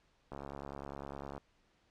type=click train; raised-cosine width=1 ms; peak=-30 dBFS; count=75; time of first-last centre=0.32-1.379 s; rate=69.9 Hz; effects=pink hiss -72 dBFS RMS until 1.9 s + low-pass 5000 Hz 12 dB/octave